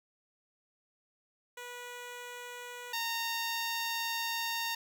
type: tone pair in turn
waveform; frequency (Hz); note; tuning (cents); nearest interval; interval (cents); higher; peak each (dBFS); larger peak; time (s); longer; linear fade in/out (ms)
10% pulse; 488 / 921.2; B4 / A#5; -21 / -21; major seventh; 1100; second; -34 / -24; second; 1.57-2.93 / 2.93-4.75; second; 5
effects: none